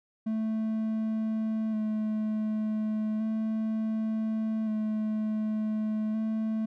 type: tone with vibrato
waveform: triangle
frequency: 217.8 Hz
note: A3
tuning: 17 cents flat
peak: -25 dBFS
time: 0.26-6.66 s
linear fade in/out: 10 ms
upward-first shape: square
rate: 0.34 Hz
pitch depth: 16 cents each way
effects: none